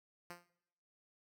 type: tone with exponential decay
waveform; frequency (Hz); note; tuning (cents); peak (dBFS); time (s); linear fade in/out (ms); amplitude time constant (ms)
5% pulse; 174.61; F3; 0; -33; 0.3-0.5; 2; 42
effects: noise-tail reverb RT60 0.9 s tail -22 dB re dry